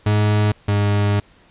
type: tone pair in turn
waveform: 40% pulse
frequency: 105.1 / 102.4 Hz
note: G#2 / G#2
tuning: +21 / -24 cents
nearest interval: unison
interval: 45 cents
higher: first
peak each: -13 / -14 dBFS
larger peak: first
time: 0.06-0.52 / 0.68-1.2 s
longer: second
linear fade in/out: 5 ms
effects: pink hiss -52 dBFS RMS until 1.5 s + resampled to 8000 Hz

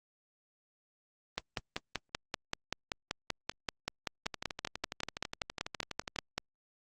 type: two click trains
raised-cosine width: 0.2 ms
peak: -15 / -20 dBFS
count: 27 / 24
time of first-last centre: 1.38-6.38 / 4.26-6.161 s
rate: 5.2 / 12.1 Hz
effects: Opus 24 kbps

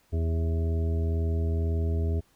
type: harmonic tone with a mistuned harmonic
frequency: 82 Hz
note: E2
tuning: 9 cents flat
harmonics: 1 / 2 / 3 / 4 / 5 / 7 / 8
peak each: -24 / -38 / -38 / -42 / -37 / -50 / -44 dBFS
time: 0.12-2.21 s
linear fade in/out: 20 ms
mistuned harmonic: 7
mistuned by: -71 cents
effects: pink hiss -65 dBFS RMS until 2.35 s

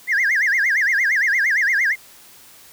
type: tone with vibrato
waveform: sine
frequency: 1849 Hz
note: A#6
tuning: 15 cents flat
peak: -13 dBFS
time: 0.07-1.96 s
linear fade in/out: 50 ms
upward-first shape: sine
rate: 8.7 Hz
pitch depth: 260 cents each way
effects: tanh soft clip ceiling -13 dBFS + white hiss -46 dBFS RMS until 2.72 s

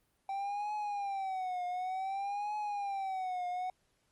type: tone with vibrato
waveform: triangle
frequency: 777 Hz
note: G5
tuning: 16 cents flat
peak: -32 dBFS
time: 0.29-3.7 s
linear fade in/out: 2 ms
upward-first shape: triangle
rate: 0.55 Hz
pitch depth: 150 cents each way
effects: pink hiss -75 dBFS RMS until 4.11 s + Opus 32 kbps

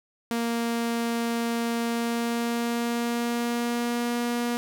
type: tone with pitch glide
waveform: sawtooth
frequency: 233.1 to 239.2 Hz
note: A#3 to A#3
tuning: 0 to +45 cents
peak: -21 dBFS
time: 0.31-4.57 s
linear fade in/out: 0 ms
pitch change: +45 cents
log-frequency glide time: 1.82-4.16 s
effects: none

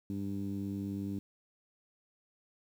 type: tone with low-pass filter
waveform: 15% pulse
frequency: 99 Hz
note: G2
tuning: 18 cents sharp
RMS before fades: -37 dBFS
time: 0.1-1.19 s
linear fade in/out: 0 ms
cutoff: 260 Hz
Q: 2.7
effects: 10-bit

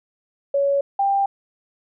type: tone pair in turn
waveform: sine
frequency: 560 / 792 Hz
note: C#5 / G5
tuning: +18 / +18 cents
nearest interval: tritone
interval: 600 cents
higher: second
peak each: -16 dBFS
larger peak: neither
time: 0.54-0.81 / 0.99-1.26 s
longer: neither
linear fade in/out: 5 ms
effects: none

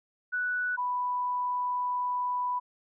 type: tone pair in turn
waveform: sine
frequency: 1480 / 989.6 Hz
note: F#6 / B5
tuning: 0 / +3 cents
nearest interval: perfect fifth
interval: 697 cents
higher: first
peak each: -27 dBFS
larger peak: neither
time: 0.32-0.77 / 0.77-2.6 s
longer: second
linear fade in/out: 20 ms
effects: none

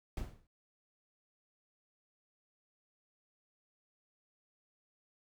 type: noise with exponential decay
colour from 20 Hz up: brown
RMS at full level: -34 dBFS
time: 0.17-0.47 s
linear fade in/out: 2 ms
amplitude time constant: 64 ms
effects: none

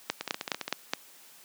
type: two click trains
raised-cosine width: 0.2 ms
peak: -9 / -15 dBFS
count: 5 / 8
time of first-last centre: 0.1-0.935 / 0.21-0.68 s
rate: 4.79 / 14.9 Hz
effects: white hiss -54 dBFS RMS until 1.44 s + high-pass 200 Hz 12 dB/octave

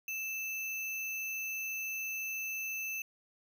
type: tone with sample-and-hold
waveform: sine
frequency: 2637 Hz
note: E7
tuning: in tune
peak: -35 dBFS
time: 0.08-3.02 s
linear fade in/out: 2 ms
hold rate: 8820 Hz
effects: none

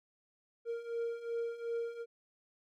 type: beating tone pair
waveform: triangle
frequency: 463.9 / 466.6 Hz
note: A#4 / A#4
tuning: -8 / +2 cents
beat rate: 2.7 Hz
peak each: -39 / -35 dBFS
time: 0.65-2.06 s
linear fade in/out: 50 ms
effects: none

